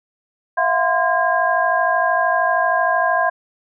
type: tone cluster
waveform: sine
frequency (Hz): 663 / 716 / 1032 / 1620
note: E5 / F5 / C6 / G#6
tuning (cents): +10 / +43 / -24 / -43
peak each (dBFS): -20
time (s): 0.57-3.3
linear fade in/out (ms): 10
effects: none